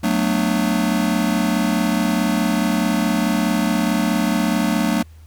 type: chord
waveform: square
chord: B minor seventh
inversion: second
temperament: just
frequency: 185.21 / 222.2 / 246.9 / 296.3 Hz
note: F#3 / A3 / B3 / D4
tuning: +2 / +17 / 0 / +15 cents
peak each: -23 / -21 / -25 / -24 dBFS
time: 0.03-5.03 s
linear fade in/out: 10 ms
effects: added 79 Hz sine -40 dBFS peak until 5.26 s + pink hiss -56 dBFS RMS until 5.26 s